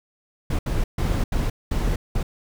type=noise bursts at uneven times; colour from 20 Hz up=brown; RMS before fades=-22 dBFS; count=6; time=0.5-0.59 / 0.66-0.84 / 0.98-1.24 / 1.32-1.5 / 1.71-1.96 / 2.15-2.23 s; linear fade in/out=5 ms; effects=none